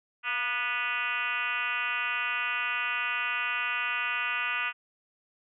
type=tone with frequency modulation; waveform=sine; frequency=1975.5 Hz; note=B6; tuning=in tune; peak=-27 dBFS; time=0.23-4.73 s; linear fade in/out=50 ms; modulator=253 Hz; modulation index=3.4; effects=none